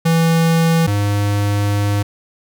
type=tone pair in turn; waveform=square; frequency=164.81 / 102.19 Hz; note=E3 / G#2; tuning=0 / -27 cents; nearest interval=minor sixth; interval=827 cents; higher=first; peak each=-12 / -15 dBFS; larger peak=first; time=0.05-0.87 / 0.87-2.03 s; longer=second; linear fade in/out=10 ms; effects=none